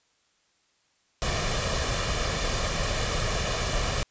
pink noise with comb filter, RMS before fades -27 dBFS, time 1.22-4.03 s, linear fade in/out 0 ms, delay 1.7 ms, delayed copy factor +0.55, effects white hiss -68 dBFS RMS until 4.1 s + resampled to 16000 Hz

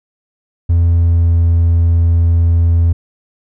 triangle tone with pitch glide, 85.1 to 84.41 Hz, F2 to E2, -44 to +42 cents, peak -5 dBFS, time 0.69-2.93 s, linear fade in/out 10 ms, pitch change -14 cents, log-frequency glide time 0.86-1.38 s, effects tanh soft clip ceiling -2 dBFS

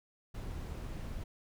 brown noise, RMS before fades -41 dBFS, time 0.34-1.24 s, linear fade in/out 10 ms, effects none

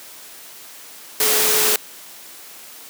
sine tone in noise, 430 Hz, A4, 40 cents flat, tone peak -25 dBFS, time 1.2-1.76 s, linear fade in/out 2 ms, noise white, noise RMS -17 dBFS, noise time 1.2-1.76 s, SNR -11 dB, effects white hiss -40 dBFS RMS until 2.89 s + high-pass 200 Hz 12 dB/octave

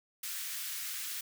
white high-pass noise, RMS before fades -39 dBFS, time 0.23-1.21 s, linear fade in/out 5 ms, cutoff 1400 Hz, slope 24 dB/octave, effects none

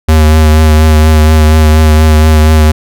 square tone with vibrato, 77.78 Hz, D#2, in tune, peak -3 dBFS, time 0.08-2.72 s, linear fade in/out 10 ms, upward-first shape triangle, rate 4.2 Hz, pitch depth 29 cents each way, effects none

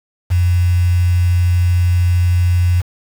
sine tone with quantisation, 88.7 Hz, F2, 27 cents sharp, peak -10 dBFS, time 0.3-2.82 s, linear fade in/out 20 ms, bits 5, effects none

